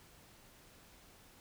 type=silence; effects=pink hiss -61 dBFS RMS until 1.4 s